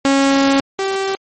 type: tone pair in turn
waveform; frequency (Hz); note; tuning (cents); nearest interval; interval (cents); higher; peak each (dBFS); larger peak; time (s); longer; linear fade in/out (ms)
sawtooth; 274.4 / 388.1; C#4 / G4; -17 / -17; tritone; 600; second; -7 / -13; first; 0.05-0.6 / 0.79-1.15; first; 0
effects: MP3 32 kbps